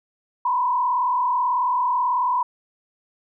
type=tone with frequency modulation; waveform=sine; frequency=990 Hz; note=B5; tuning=4 cents sharp; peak=-18 dBFS; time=0.45-2.43 s; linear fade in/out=5 ms; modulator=38.3 Hz; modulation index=1.1; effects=none